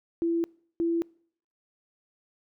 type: tone bursts at uneven times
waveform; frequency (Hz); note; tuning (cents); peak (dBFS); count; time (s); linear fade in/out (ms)
sine; 335.5; E4; +31; -23; 2; 0.22-0.44 / 0.8-1.02; 0
effects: noise-tail reverb RT60 0.6 s tail -26 dB re dry